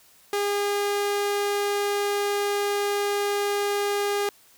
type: tone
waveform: sawtooth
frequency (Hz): 406.9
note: G#4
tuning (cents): -35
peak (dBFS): -19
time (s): 0.33-4.29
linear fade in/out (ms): 2
effects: white hiss -56 dBFS RMS until 4.57 s